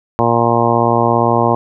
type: harmonic tone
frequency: 117.4 Hz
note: A#2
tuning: 13 cents sharp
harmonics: 1 / 2 / 3 / 4 / 5 / 6 / 7 / 8 / 9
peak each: -19 / -19 / -19 / -19 / -19 / -19 / -19 / -19 / -19 dBFS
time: 0.19-1.55 s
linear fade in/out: 0 ms
effects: none